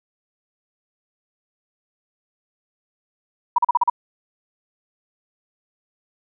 sine tone bursts, 965 Hz, B5, 40 cents flat, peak -12 dBFS, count 6, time 3.56-3.899 s, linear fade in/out 5 ms, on 24 ms, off 39 ms, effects none

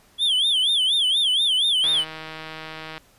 triangle tone with vibrato, 3302 Hz, G#7, 11 cents flat, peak -16 dBFS, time 0.18-2.05 s, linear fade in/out 50 ms, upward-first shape sine, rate 4.2 Hz, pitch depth 180 cents each way
click train, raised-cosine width 0.3 ms, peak -19 dBFS, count 181, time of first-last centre 1.84-2.979 s, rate 158 Hz
effects pink hiss -56 dBFS RMS until 3.18 s + resampled to 32000 Hz

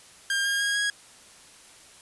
sawtooth tone with pitch steps, 1604 / 1619.8 / 1635.8 / 1652 Hz, G6 / G#6 / G#6 / G#6, +39 / -44 / -27 / -10 cents, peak -20 dBFS, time 0.3-0.9 s, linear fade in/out 2 ms, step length 150 ms, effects white hiss -51 dBFS RMS until 2.01 s + resampled to 24000 Hz

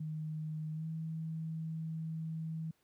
sine tone with pitch glide, 155.56 to 160.58 Hz, D#3 to E3, 0 to -45 cents, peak -36 dBFS, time 0-2.71 s, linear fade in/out 5 ms, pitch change +55 cents, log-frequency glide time 0.73-0.86 s, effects pink hiss -75 dBFS RMS until 2.83 s + high-pass 100 Hz 12 dB/octave

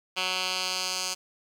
10% pulse tone with band-pass filter sweep, 185 Hz, F#3, in tune, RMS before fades -30 dBFS, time 0.16-1.15 s, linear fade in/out 20 ms, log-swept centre 3200 to 5900 Hz, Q 1.6, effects 8-bit

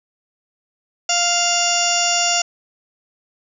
harmonic tone with a mistuned harmonic, 698.5 Hz, F5, in tune, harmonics 1 / 2 / 3 / 4 / 5 / 6 / 7 / 8 / 9 / 10, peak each -22 / -27 / -30 / -22 / -30 / -31 / -28 / -21 / -30 / -22 dBFS, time 1.09-2.42 s, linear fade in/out 5 ms, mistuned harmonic 6, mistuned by +94 cents, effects none

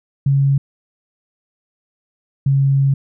sine tone pair in turn, 138.4 / 137.36 Hz, C#3 / C#3, -2 / -15 cents, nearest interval unison, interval 13 cents, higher first, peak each -11 dBFS, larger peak neither, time 0.26-0.58 / 2.46-2.94 s, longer second, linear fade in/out 5 ms, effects none

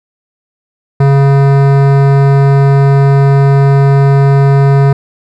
sine tone with hard clipping, 138.59 Hz, C#3, in tune, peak -6 dBFS, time 1-4.93 s, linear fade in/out 5 ms, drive 17 dB, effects none

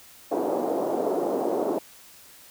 pink band-pass noise, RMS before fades -26 dBFS, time 0.31-1.79 s, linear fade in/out 10 ms, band 300 to 740 Hz, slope 24 dB/octave, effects white hiss -50 dBFS RMS until 2.5 s

